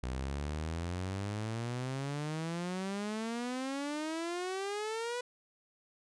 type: exponential sweep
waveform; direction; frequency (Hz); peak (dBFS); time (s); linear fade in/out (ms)
sawtooth; up; 61.74 to 496.1; -31; 0.03-5.21; 5
effects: resampled to 22050 Hz